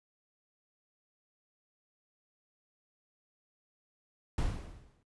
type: noise with exponential decay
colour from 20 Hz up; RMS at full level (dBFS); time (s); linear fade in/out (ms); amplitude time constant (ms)
brown; -29; 4.38-5.03; 2; 140
effects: noise-tail reverb RT60 0.1 s tail -20 dB re dry + resampled to 24000 Hz